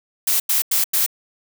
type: noise bursts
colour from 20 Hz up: blue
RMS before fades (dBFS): -18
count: 4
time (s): 0.27-1.063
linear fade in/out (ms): 5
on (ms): 130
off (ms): 91
effects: none